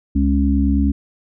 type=harmonic tone; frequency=69.4 Hz; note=C#2; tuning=3 cents sharp; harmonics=1 / 3 / 4; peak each=-16 / -19 / -18 dBFS; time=0.15-0.92 s; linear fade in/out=10 ms; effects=none